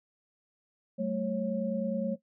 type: tone cluster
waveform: sine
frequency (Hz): 191.5 / 221.2 / 547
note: G3 / A3 / C#5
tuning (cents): -40 / +9 / -23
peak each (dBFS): -34 / -32 / -32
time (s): 0.98-2.16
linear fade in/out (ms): 20
effects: noise-tail reverb RT60 0.1 s tail -17 dB re dry